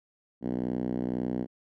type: tone with band-pass filter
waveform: 5% pulse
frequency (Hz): 62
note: B1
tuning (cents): +7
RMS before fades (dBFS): -31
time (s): 0.41-1.47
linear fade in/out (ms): 50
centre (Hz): 240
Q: 2.1
effects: none